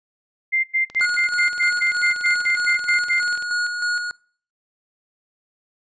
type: tone bursts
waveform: sine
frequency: 2093 Hz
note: C7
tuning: in tune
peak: -16 dBFS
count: 13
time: 0.52-3.208 s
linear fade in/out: 20 ms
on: 120 ms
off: 94 ms
type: click train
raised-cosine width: 0.2 ms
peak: -21 dBFS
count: 53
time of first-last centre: 0.9-3.424 s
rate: 20.6 Hz
type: tone with tremolo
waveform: square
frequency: 1445 Hz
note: F#6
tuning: 41 cents flat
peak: -20 dBFS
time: 1.01-4.11 s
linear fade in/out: 0 ms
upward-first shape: square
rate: 3.2 Hz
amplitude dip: 45%
effects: noise-tail reverb RT60 0.5 s tail -24 dB re dry + resampled to 16000 Hz